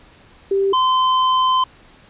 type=tone pair in turn; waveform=sine / square; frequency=392 / 1030 Hz; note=G4 / C6; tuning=0 / -28 cents; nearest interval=octave + perfect fourth; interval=1672 cents; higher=second; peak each=-14 dBFS; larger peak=neither; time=0.51-0.73 / 0.73-1.64 s; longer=second; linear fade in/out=5 ms; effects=pink hiss -48 dBFS RMS until 2.09 s + resampled to 8000 Hz